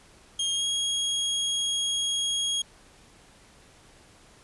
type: tone with pitch glide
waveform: sawtooth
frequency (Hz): 3237 to 3286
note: G#7 to G#7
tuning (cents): -45 to -19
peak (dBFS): -22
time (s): 0.39-2.62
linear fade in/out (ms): 5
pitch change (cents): +26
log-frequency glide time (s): 0.53-0.65
effects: pink hiss -55 dBFS RMS until 4.43 s + resampled to 24000 Hz